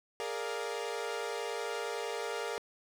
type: chord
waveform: sawtooth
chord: Bb dominant seventh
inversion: third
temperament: equal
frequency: 415.3 / 466.2 / 587.3 / 698.5 Hz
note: Ab4 / Bb4 / D5 / F5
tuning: 0 / 0 / 0 / 0 cents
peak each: -36 / -34 / -39 / -40 dBFS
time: 0.2-2.58 s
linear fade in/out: 0 ms
effects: low-pass 9000 Hz 12 dB/octave + 10-bit